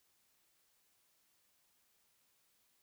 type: silence
effects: white hiss -75 dBFS RMS until 2.82 s